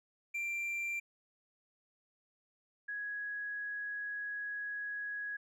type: tone pair in turn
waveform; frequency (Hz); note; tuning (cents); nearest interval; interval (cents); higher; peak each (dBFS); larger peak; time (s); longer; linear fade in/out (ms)
triangle / sine; 2363 / 1666.8; D7 / G#6; +10 / +6; tritone; 604; first; -33 / -37; first; 0.34-1 / 2.88-5.37; second; 10
effects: none